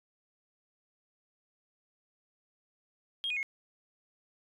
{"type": "tone with pitch steps", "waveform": "sine", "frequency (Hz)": [3244, 2477, 2166], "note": ["G#7", "D#7", "C#7"], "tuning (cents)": [-41, -8, -41], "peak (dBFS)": -30, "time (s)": [3.24, 3.429], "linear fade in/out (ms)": 0, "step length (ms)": 63, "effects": ["tanh soft clip ceiling -26 dBFS"]}